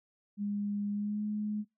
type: tone with pitch glide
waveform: sine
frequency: 204.4 to 210.5 Hz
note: G#3 to G#3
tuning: -27 to +24 cents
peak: -31 dBFS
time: 0.37-1.65 s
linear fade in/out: 50 ms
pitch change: +51 cents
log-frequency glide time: 0.91-1.23 s
effects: noise-tail reverb RT60 0.2 s tail -25 dB re dry